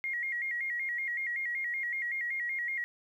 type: tone with vibrato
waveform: sine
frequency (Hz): 2018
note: B6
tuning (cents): +37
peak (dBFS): -31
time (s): 0.04-2.84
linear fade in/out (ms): 0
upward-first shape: square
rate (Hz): 5.3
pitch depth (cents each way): 93
effects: 11-bit